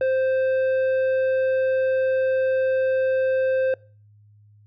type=tone with tanh clipping; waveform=sine; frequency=523.3 Hz; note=C5; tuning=in tune; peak=-20 dBFS; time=0.01-3.74 s; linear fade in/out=2 ms; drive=8 dB; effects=noise-tail reverb RT60 0.4 s tail -24 dB re dry + added 104 Hz sine -50 dBFS peak until 4.66 s